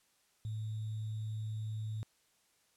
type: tone with sample-and-hold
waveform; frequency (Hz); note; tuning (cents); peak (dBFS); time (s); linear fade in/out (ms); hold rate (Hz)
sine; 108.7; A2; -21; -36; 0.45-2.03; 0; 3675
effects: white hiss -72 dBFS RMS until 2.76 s + low-pass 11000 Hz 12 dB/octave